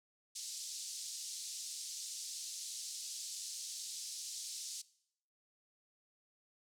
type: band-pass noise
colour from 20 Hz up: pink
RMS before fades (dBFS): -45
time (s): 0.35-4.82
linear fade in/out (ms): 10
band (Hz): 4500 to 8900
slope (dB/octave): 24
effects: noise-tail reverb RT60 0.7 s tail -20 dB re dry